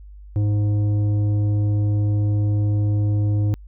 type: tone with tanh clipping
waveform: sine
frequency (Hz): 103.83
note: G#2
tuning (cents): 0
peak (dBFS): -18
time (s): 0.36-3.54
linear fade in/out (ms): 0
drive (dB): 9
effects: added 50 Hz sine -38 dBFS peak until 3.67 s